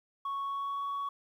sine tone with pitch glide, 1108.7 to 1120.9 Hz, C#6 to C#6, 0 to +19 cents, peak -30 dBFS, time 0.25-1.09 s, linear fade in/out 5 ms, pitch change +19 cents, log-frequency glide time 0.43-0.83 s, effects tanh soft clip ceiling -31 dBFS + 11-bit

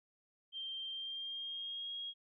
sine tone with pitch glide, 3159 to 3278 Hz, G7 to G#7, +13 to -23 cents, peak -40 dBFS, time 0.52-2.14 s, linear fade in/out 50 ms, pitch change +64 cents, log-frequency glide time 0.89-1.92 s, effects none

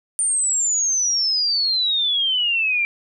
sine exponential sweep, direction down, 9120 to 2346 Hz, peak -17 dBFS, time 0.19-2.85 s, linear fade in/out 0 ms, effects none

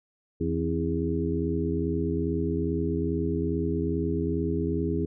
harmonic tone with a mistuned harmonic, 82.41 Hz, E2, in tune, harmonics 1 / 2 / 3 / 4 / 5, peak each -31 / -31 / -31 / -31 / -31 dBFS, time 0.4-5.06 s, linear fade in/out 10 ms, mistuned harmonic 3, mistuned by +88 cents, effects none

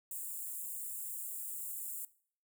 white high-pass noise, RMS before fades -42 dBFS, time 0.11-2.05 s, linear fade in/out 2 ms, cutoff 7200 Hz, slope 96 dB/octave, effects noise-tail reverb RT60 0.5 s tail -19 dB re dry

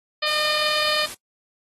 harmonic tone, 607 Hz, D#5, 43 cents flat, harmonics 1 / 2 / 3 / 4 / 5 / 6 / 7 / 8, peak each -29 / -29 / -29 / -29 / -29 / -29 / -29 / -29 dBFS, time 0.22-1.06 s, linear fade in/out 10 ms
white noise, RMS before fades -35 dBFS, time 0.26-1.15 s, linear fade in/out 20 ms
effects noise-tail reverb RT60 0.1 s tail -22 dB re dry + AAC 32 kbps

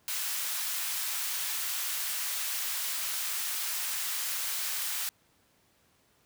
white high-pass noise, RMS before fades -33 dBFS, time 0.08-5.09 s, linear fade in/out 0 ms, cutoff 1100 Hz, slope 12 dB/octave, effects pink hiss -67 dBFS RMS until 6.25 s + high-pass 80 Hz 12 dB/octave

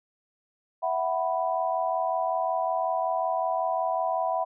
sine chord, E suspended second, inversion none, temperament equal with one note detuned, 659.3 / 744.7 / 987.8 Hz, E5 / F#5 / B5, 0 / +11 / 0 cents, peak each -28 / -28 / -30 dBFS, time 0.82-4.45 s, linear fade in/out 20 ms, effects none

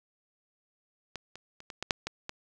clicks, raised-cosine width 0.2 ms, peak -20 / -27 / -30 / -23 / -16 / -7 / -16 / -19 dBFS, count 8, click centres 1.157 / 1.356 / 1.604 / 1.702 / 1.826 / 1.908 / 2.07 / 2.294 s, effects none

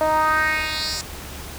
10% pulse tone with band-pass filter sweep, 311.1 Hz, D#4, in tune, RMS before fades -21 dBFS, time 0.01-1.01 s, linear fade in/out 0 ms, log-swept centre 650 to 6500 Hz, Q 2.9, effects added 71 Hz sine -38 dBFS peak until 1.58 s + pink hiss -36 dBFS RMS until 1.58 s

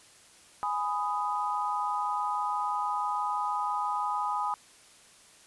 sine chord, G# minor, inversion none, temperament just, 830.6 / 996.7 / 1245.9 Hz, G#5 / B5 / D#6, 0 / +16 / +2 cents, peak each -32 dBFS, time 0.63-4.54 s, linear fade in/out 0 ms, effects white hiss -56 dBFS RMS until 5.46 s + resampled to 24000 Hz

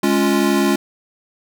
square chord, Db major, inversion second, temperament equal, 207.7 / 277.2 / 349.2 Hz, Ab3 / Db4 / F4, 0 / 0 / 0 cents, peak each -19 dBFS, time 0.03-0.76 s, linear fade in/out 5 ms, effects none

